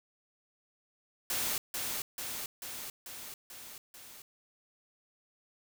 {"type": "noise with echo", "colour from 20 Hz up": "white", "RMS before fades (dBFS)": -33, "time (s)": [1.3, 1.58], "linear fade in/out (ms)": 2, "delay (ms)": 440, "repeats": 6, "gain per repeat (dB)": -3, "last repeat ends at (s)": 4.22, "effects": []}